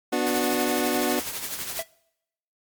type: chord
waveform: 25% pulse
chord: B minor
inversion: none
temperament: equal with one note detuned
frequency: 246.9 / 293.7 / 366.2 Hz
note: B3 / D4 / F#4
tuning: 0 / 0 / -18 cents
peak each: -23 dBFS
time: 0.12-1.2 s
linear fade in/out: 10 ms
type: noise with tremolo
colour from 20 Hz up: white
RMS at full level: -30 dBFS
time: 0.26-1.83 s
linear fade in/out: 10 ms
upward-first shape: triangle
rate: 12 Hz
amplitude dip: 55%
type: tone with exponential decay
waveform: square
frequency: 659.3 Hz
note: E5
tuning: in tune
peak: -25 dBFS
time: 1.79-1.88 s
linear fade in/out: 2 ms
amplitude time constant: 19 ms
effects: noise-tail reverb RT60 0.8 s tail -23 dB re dry + MP3 96 kbps